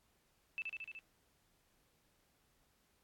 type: tone with echo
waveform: sine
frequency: 2637 Hz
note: E7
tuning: in tune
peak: -37 dBFS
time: 0.58-0.62 s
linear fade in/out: 0 ms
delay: 74 ms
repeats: 5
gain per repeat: -2 dB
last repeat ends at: 0.99 s
effects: pink hiss -75 dBFS RMS until 3.03 s + AAC 64 kbps